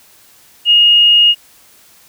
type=tone; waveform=sine; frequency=2860 Hz; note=F7; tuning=41 cents sharp; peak=-5 dBFS; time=0.65-1.35 s; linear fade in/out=50 ms; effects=white hiss -46 dBFS RMS until 2.08 s